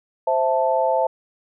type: chord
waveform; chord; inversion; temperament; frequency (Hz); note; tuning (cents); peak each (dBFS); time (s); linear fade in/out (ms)
sine; A minor; first; equal; 523.3 / 659.3 / 880; C5 / E5 / A5; 0 / 0 / 0; -21; 0.27-1.07; 5
effects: none